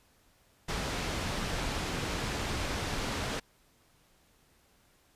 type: low-pass noise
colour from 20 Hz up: pink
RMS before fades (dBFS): -34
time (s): 0.68-3.4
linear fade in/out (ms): 10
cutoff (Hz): 6000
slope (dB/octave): 12
effects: pink hiss -66 dBFS RMS until 5.15 s + resampled to 32000 Hz